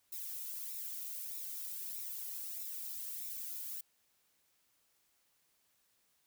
violet noise with flanger, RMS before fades -43 dBFS, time 0.12-3.81 s, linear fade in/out 5 ms, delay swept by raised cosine 0.64 to 1.84 ms, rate 1.6 Hz, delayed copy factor -0.65, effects white hiss -75 dBFS RMS until 6.26 s

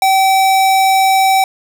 square tone, 769 Hz, G5, 33 cents flat, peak -9 dBFS, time 0.02-1.44 s, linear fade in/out 2 ms, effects none

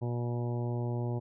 harmonic tone, 120.2 Hz, B2, 46 cents flat, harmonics 1 / 2 / 3 / 4 / 5 / 6 / 7 / 8, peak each -31 / -40 / -39 / -45 / -45 / -50 / -47 / -52 dBFS, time 0.01-1.2 s, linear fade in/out 20 ms, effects none

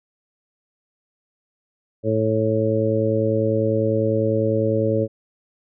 harmonic tone, 110 Hz, A2, in tune, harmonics 1 / 2 / 3 / 4 / 5, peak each -23 / -26 / -25 / -23 / -22 dBFS, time 2.03-5.08 s, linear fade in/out 50 ms, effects none

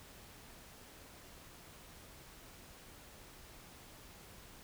silence, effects pink hiss -56 dBFS RMS until 4.63 s

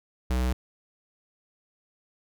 square tone, 62.7 Hz, B1, 27 cents sharp, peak -24 dBFS, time 0.3-0.53 s, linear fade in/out 5 ms, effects none

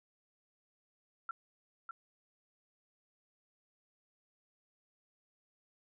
sine tone with echo, 1356 Hz, E6, 49 cents sharp, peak -36 dBFS, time 1.29-1.31 s, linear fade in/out 2 ms, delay 600 ms, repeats 1, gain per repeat -5 dB, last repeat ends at 1.91 s, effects none

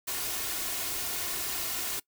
white noise with comb filter, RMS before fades -33 dBFS, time 0.07-2 s, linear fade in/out 10 ms, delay 2.8 ms, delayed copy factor +0.5, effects noise-tail reverb RT60 0.1 s tail -22 dB re dry

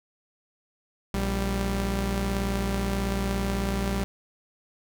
sawtooth tone pair together, 58.27 / 196 Hz, A#1 / G3, 0 / 0 cents, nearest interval octave + major sixth, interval 2100 cents, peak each -24 dBFS, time 1.14-4.04 s, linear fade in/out 0 ms, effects none

